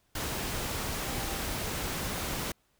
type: tone in noise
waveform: sine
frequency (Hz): 790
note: G5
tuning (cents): +13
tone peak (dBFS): -43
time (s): 1.04-1.4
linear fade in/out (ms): 5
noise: pink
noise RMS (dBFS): -34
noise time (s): 0.15-2.52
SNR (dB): -12
effects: pink hiss -71 dBFS RMS until 2.79 s